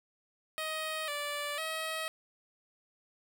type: tone with pitch steps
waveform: 10% pulse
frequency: 628 / 583 / 638 Hz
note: D#5 / D5 / D#5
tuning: +16 / -13 / +43 cents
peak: -26 dBFS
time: 0.58-2.08 s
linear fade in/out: 0 ms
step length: 500 ms
effects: none